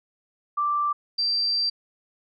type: tone pair in turn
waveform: sine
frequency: 1174.7 / 4699 Hz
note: D6 / D8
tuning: 0 / 0 cents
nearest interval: 2 octaves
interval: 2400 cents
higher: second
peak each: -21 dBFS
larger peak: neither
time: 0.57-0.93 / 1.18-1.7 s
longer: second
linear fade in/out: 10 ms
effects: none